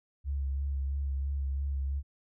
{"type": "tone with vibrato", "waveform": "sine", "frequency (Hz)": 69, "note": "C#2", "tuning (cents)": -7, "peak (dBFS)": -29, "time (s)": [0.24, 2.03], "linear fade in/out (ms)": 50, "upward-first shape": "sine", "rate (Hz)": 3, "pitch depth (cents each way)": 28, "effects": []}